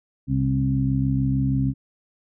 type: harmonic tone with a mistuned harmonic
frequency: 66.4 Hz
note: C2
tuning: 26 cents sharp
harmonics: 1 / 2 / 3 / 4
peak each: -29 / -21 / -29 / -24 dBFS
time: 0.27-1.74 s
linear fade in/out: 50 ms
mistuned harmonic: 1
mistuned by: -34 cents
effects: none